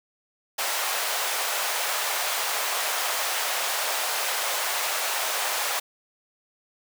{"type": "high-pass noise", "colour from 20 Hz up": "pink", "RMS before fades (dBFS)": -27, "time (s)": [0.58, 5.8], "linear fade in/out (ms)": 10, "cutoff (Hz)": 610, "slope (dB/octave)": 24, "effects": []}